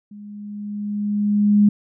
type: tone with level ramp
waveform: sine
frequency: 206.6 Hz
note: G#3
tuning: 9 cents flat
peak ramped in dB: -36 to -9 dBFS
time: 0.11-1.69 s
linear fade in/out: 5 ms
effects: none